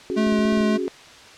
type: chord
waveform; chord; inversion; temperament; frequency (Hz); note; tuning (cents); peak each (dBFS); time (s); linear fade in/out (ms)
sine; C# suspended fourth; none; just; 277.2 / 369.6 / 415.8; C#4 / F#4 / G#4; 0 / -2 / +2; -29 / -25 / -29; 0.1-0.88; 0
type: tone with vibrato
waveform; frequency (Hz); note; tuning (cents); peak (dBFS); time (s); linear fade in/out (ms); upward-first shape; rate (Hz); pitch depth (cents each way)
square; 214.9; A3; -41; -19; 0.16-0.78; 20; sine; 3.5; 12
type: clicks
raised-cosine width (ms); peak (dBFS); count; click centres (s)
3; -24; 7; 0.27 / 0.324 / 0.391 / 0.453 / 0.526 / 0.575 / 0.608
effects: white hiss -44 dBFS RMS until 1.37 s + low-pass 5000 Hz 12 dB/octave